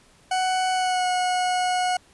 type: tone with pitch glide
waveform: 40% pulse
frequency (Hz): 744 to 729.5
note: F#5 to F#5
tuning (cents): +9 to -25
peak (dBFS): -20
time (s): 0.31-1.97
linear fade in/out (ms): 5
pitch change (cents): -34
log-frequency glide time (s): 0.72-1.07
effects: pink hiss -56 dBFS RMS until 2.13 s + resampled to 24000 Hz